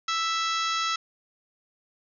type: harmonic tone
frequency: 659.3 Hz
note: E5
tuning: in tune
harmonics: 2 / 3 / 4 / 5 / 6 / 7 / 8 / 9 / 10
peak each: -27 / -35 / -36 / -34 / -34 / -41 / -36 / -44 / -40 dBFS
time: 0.08-0.96 s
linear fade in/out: 5 ms
effects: none